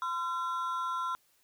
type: ring-modulated tone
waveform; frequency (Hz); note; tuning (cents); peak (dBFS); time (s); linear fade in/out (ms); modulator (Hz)
triangle; 1192; D6; +25; -26; 0.02-1.15; 0; 168
effects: white hiss -69 dBFS RMS until 1.43 s